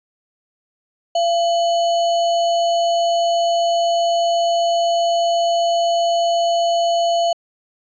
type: tone with sample-and-hold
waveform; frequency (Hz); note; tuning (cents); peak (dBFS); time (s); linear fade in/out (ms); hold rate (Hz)
sine; 682; F5; -41; -14; 1.15-7.33; 5; 3675
effects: resampled to 16000 Hz